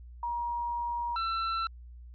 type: tone pair in turn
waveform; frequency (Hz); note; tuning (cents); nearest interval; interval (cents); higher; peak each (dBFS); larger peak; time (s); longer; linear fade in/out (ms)
sine / 45% pulse; 950 / 1340.2; A#5 / E6; +33 / +28; tritone; 595; second; -30 / -29; second; 0.23-1.16 / 1.16-1.67; first; 2
effects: added 60 Hz sine -45 dBFS peak until 2.14 s + resampled to 11025 Hz

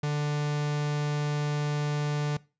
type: tone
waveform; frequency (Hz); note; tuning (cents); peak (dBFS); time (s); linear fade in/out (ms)
45% pulse; 147.5; D3; +8; -26; 0.03-2.37; 5
effects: noise-tail reverb RT60 0.3 s tail -21 dB re dry + resampled to 16000 Hz

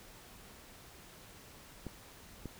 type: clicks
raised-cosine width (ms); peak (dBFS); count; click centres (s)
3; -28; 2; 1.867 / 2.457
effects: pink hiss -55 dBFS RMS until 2.59 s

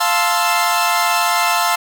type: chord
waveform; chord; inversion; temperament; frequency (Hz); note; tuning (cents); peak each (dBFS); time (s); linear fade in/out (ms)
sawtooth; F major seventh; none; equal; 698.5 / 880 / 1046.5 / 1318.5; F5 / A5 / C6 / E6; 0 / 0 / 0 / 0; -16; 0-1.76; 10
effects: none

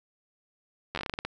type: slowing click train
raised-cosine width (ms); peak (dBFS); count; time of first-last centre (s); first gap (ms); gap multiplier
0.3; -16; 11; 0.95-1.25; 11; 1.21
effects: none

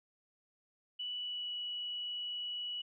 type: tone with pitch glide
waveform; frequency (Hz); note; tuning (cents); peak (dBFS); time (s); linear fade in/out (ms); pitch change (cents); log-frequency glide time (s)
sine; 2960 to 2938; F#7 to F#7; 0 to -13; -37; 0.99-2.82; 10; -13; 1.16-1.53
effects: none

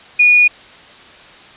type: tone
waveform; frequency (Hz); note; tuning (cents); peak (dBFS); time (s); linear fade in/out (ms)
sine; 2452; D#7; -26; -6; 0.19-0.48; 10
effects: white hiss -40 dBFS RMS until 1.56 s + resampled to 8000 Hz

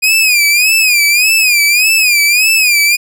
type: tone with vibrato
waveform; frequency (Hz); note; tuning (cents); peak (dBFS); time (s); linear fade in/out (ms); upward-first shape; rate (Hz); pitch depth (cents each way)
sawtooth; 2465; D#7; -17; -4; 0.02-2.97; 20; sine; 1.7; 120
effects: none

